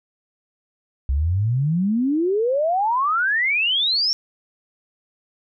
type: exponential sweep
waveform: sine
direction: up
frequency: 64 to 5580 Hz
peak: -17 dBFS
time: 1.09-4.13 s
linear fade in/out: 0 ms
effects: none